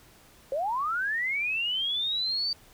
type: linear sweep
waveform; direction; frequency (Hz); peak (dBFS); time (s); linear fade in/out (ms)
sine; up; 517 to 4639; -26; 0.52-2.53; 2
effects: pink hiss -56 dBFS RMS until 2.73 s